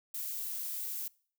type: noise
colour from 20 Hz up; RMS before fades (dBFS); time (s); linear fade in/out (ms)
violet; -38; 0.14-1.08; 5
effects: noise-tail reverb RT60 0.5 s tail -24 dB re dry